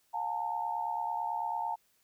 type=tone cluster; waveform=sine; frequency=715 / 836 / 905 Hz; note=F5 / G#5 / A5; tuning=+41 / +11 / +48 cents; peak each=-39 / -38 / -33 dBFS; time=0.13-1.76 s; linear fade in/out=20 ms; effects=white hiss -71 dBFS RMS until 2.03 s